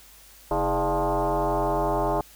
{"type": "tone with frequency modulation", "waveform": "sine", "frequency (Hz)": 138.59, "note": "C#3", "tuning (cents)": 0, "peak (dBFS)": -21, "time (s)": [0.51, 2.21], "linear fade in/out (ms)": 2, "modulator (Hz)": 184, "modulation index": 4.9, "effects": ["added 50 Hz sine -56 dBFS peak until 2.35 s", "white hiss -51 dBFS RMS until 2.35 s"]}